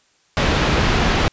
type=low-pass noise; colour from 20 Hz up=pink; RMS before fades=-17 dBFS; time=0.37-1.28 s; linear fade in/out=0 ms; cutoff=3700 Hz; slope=12 dB/octave; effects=white hiss -59 dBFS RMS until 1.32 s + resampled to 16000 Hz